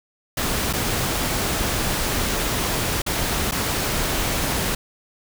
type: noise with dropouts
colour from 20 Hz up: pink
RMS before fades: -23 dBFS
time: 0.37-4.75 s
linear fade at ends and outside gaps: 5 ms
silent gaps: 0.729-0.734 / 3.02-3.063 / 3.512-3.52 s
effects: none